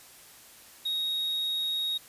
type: tone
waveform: triangle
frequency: 3763 Hz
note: A#7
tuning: 16 cents sharp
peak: -26 dBFS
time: 0.85-1.98 s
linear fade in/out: 10 ms
effects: white hiss -52 dBFS RMS until 2.08 s + resampled to 32000 Hz